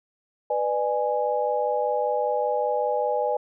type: chord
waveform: sine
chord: G# diminished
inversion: first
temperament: equal with one note detuned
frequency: 493.9 / 599 / 830.6 Hz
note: B4 / D5 / G#5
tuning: 0 / +34 / 0 cents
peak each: -26 dBFS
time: 0.5-3.37 s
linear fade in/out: 5 ms
effects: none